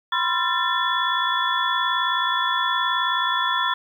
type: tone cluster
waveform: sine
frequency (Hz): 988 / 1047 / 1367 / 1775 / 3420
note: B5 / C6 / F6 / A6 / A7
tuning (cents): 0 / +1 / -37 / +15 / -50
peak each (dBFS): -26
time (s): 0.12-3.74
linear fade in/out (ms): 5
effects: 9-bit